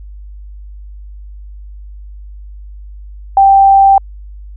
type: tone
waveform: sine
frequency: 784 Hz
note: G5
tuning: in tune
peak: -3 dBFS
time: 3.37-3.98 s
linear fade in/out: 2 ms
effects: added 50 Hz sine -28 dBFS peak until 4.56 s